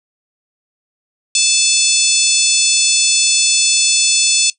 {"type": "harmonic tone", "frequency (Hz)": 874, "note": "A5", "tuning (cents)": -12, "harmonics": [3, 4, 5, 6, 7, 8, 9, 10], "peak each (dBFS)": [-19, -19, -19, -19, -19, -19, -19, -19], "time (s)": [1.35, 4.5], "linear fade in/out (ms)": 2, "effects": ["noise-tail reverb RT60 0.1 s tail -18 dB re dry"]}